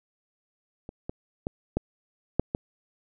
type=clicks; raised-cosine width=2 ms; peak=-25 / -19 / -16 / -11 / -7 / -13 dBFS; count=6; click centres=0.891 / 1.095 / 1.469 / 1.77 / 2.396 / 2.549 s; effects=none